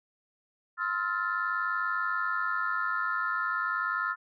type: chord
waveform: sine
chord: F major seventh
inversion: second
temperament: equal with one note detuned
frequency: 1046.5 / 1296.6 / 1396.9 / 1760 Hz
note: C6 / E6 / F6 / A6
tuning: 0 / -29 / 0 / 0 cents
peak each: -36 / -32 / -30 / -35 dBFS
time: 0.77-4.16 s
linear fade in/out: 50 ms
effects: tanh soft clip ceiling -18 dBFS